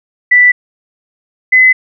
sine tone pair in turn, 1975.5 / 2026 Hz, B6 / B6, 0 / +44 cents, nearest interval unison, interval 44 cents, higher second, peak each -3 dBFS, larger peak neither, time 0.31-0.52 / 1.52-1.73 s, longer neither, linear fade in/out 10 ms, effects none

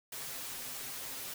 white noise with comb filter, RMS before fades -42 dBFS, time 0.12-1.34 s, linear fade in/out 5 ms, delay 7.5 ms, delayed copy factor +0.75, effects none

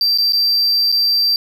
triangle tone with dropouts, 4694 Hz, D8, 2 cents flat, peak -11 dBFS, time 0.01-1.36 s, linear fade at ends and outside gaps 1 ms, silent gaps 0.176-0.184 / 0.323-0.332 / 0.918-0.924 s, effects none

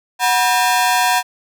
sawtooth ring-modulated tone, 852 Hz, G#5, 44 cents sharp, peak -6 dBFS, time 0.19-1.23 s, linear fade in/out 50 ms, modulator 116 Hz, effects none

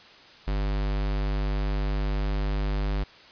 square tone, 49.91 Hz, G1, 32 cents sharp, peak -25 dBFS, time 0.47-3.04 s, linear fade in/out 10 ms, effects white hiss -50 dBFS RMS until 3.31 s + resampled to 11025 Hz

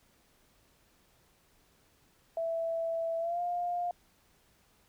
sine tone with pitch glide, 661 to 704.4 Hz, E5 to F5, +5 to +15 cents, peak -30 dBFS, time 2.37-3.91 s, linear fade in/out 2 ms, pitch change +110 cents, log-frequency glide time 3.19-3.41 s, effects pink hiss -67 dBFS RMS until 4.88 s

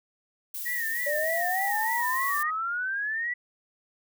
violet noise, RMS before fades -35 dBFS, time 0.54-2.43 s, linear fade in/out 5 ms
sine tone with vibrato, 1875 Hz, A#6, 10 cents sharp, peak -28 dBFS, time 0.65-2.51 s, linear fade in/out 20 ms, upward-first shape sine, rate 3.3 Hz, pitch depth 84 cents each way
sine exponential sweep, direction up, 573 to 1975.5 Hz, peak -27 dBFS, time 1.06-3.34 s, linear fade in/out 10 ms
effects none

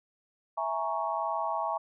sine chord, A# half-diminished seventh, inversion second, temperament equal, 659.3 / 830.6 / 932.3 / 1108.7 Hz, E5 / G#5 / A#5 / C#6, 0 / 0 / 0 / 0 cents, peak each -34 dBFS, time 0.57-1.78 s, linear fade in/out 10 ms, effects none

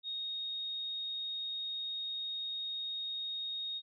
sine tone, 3729 Hz, A#7, in tune, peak -36 dBFS, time 0.03-3.82 s, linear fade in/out 50 ms, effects none

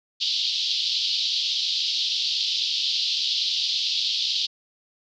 white band-pass noise, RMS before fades -25 dBFS, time 0.2-4.47 s, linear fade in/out 20 ms, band 3100 to 4800 Hz, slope 48 dB/octave, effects none

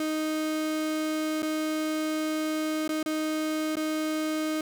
35% pulse tone with dropouts, 311.1 Hz, D#4, in tune, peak -25 dBFS, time 0-4.61 s, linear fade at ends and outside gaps 2 ms, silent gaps 1.422-1.428 / 2.878-2.891 / 3.029-3.06 / 3.756-3.768 s, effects none

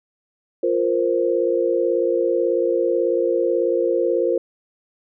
sine chord, F suspended fourth, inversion none, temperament just, 349.2 / 465.6 / 523.8 Hz, F4 / Bb4 / C5, 0 / -2 / +2 cents, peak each -21 dBFS, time 0.63-4.38 s, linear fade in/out 5 ms, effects none

